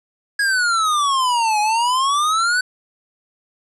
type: exponential two-way sweep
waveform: square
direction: down then up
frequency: 1665 to 830.6 to 1518 Hz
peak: -16 dBFS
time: 0.39-2.61 s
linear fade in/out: 5 ms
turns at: 1.6 s
effects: resampled to 24000 Hz + 8-bit